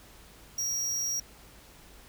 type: tone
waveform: square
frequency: 5680 Hz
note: F8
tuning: 28 cents sharp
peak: -29 dBFS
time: 0.58-1.2 s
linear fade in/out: 5 ms
effects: added 50 Hz sine -58 dBFS peak until 2.08 s + pink hiss -54 dBFS RMS until 2.08 s